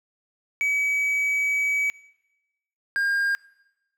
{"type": "tone pair in turn", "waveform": "triangle", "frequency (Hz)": [2278, 1610.8], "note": ["C#7", "G6"], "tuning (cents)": [47, 47], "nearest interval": "tritone", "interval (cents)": 600, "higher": "first", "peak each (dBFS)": [-19, -19], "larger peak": "neither", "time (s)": [[0.61, 1.9], [2.96, 3.35]], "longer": "first", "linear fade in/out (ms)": 0, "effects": ["noise-tail reverb RT60 1.0 s tail -22 dB re dry"]}